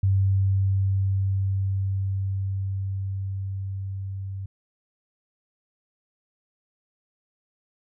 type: tone with level ramp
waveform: sine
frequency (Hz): 96.9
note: G2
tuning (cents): -20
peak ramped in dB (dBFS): -17 to -30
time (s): 0.03-4.46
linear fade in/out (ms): 5
effects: none